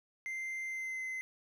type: tone with pitch glide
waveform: triangle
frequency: 2085 to 2055 Hz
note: C7 to C7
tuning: -7 to -32 cents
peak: -35 dBFS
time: 0.26-1.21 s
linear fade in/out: 0 ms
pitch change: -25 cents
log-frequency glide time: 0.66-1.03 s
effects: none